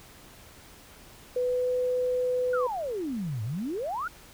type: tone with pitch glide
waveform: sine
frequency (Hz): 497.4 to 500.6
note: B4 to B4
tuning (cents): +12 to +23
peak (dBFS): -24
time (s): 1.36-2.67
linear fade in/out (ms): 5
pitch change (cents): +11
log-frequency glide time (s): 1.47-1.69
type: exponential two-way sweep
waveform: sine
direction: down then up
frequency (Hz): 1487 to 102.5 to 1487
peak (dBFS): -29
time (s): 2.53-4.08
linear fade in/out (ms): 5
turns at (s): 3.43
effects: pink hiss -51 dBFS RMS until 4.33 s